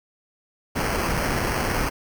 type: noise with sample-and-hold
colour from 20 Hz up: pink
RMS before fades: -24 dBFS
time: 0.75-1.9 s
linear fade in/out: 20 ms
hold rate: 3675 Hz
effects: none